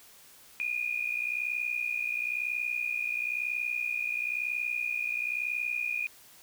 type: tone pair together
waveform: sine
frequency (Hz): 2417 / 2478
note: D7 / D#7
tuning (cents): +49 / -8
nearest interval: unison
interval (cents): 43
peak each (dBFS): -32 / -32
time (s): 0.6-6.07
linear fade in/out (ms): 0
effects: white hiss -55 dBFS RMS until 6.42 s